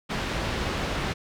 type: low-pass noise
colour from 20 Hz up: pink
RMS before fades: -29 dBFS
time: 0.09-1.14 s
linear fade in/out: 20 ms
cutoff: 3900 Hz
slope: 12 dB/octave
effects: none